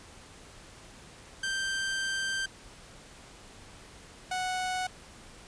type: tone pair in turn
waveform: sawtooth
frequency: 1568 / 738.5 Hz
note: G6 / F#5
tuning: 0 / -3 cents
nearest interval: octave + minor second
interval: 1303 cents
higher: first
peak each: -26 dBFS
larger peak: neither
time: 1.43-2.46 / 4.31-4.87 s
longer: first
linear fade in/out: 5 ms
effects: pink hiss -51 dBFS RMS until 5.47 s + resampled to 22050 Hz